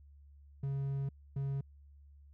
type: tone bursts at uneven times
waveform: triangle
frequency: 137.8 Hz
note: C#3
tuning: 10 cents flat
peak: -31 dBFS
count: 2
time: 0.63-1.09 / 1.36-1.61 s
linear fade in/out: 5 ms
effects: added 71 Hz sine -55 dBFS peak until 2.33 s